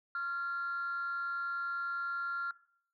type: tone with frequency modulation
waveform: sine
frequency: 1385 Hz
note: F6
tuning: 15 cents flat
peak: -32 dBFS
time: 0.15-2.51 s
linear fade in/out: 2 ms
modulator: 301 Hz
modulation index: 0.28
effects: noise-tail reverb RT60 0.6 s tail -20 dB re dry + tanh soft clip ceiling -30 dBFS